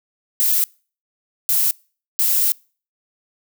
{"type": "noise bursts at uneven times", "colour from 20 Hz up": "violet", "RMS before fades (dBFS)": -17, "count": 3, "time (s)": [[0.4, 0.64], [1.49, 1.71], [2.19, 2.52]], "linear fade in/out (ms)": 0, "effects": ["noise-tail reverb RT60 0.4 s tail -26 dB re dry"]}